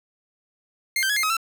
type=tone with pitch steps; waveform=sawtooth; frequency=2116 / 1559 / 1679 / 2109 / 1269 / 1339 Hz; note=C7 / G6 / G#6 / C7 / D#6 / E6; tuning=+19 / -10 / +18 / +13 / +34 / +27 cents; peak=-17 dBFS; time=0.96-1.368 s; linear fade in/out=2 ms; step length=68 ms; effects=none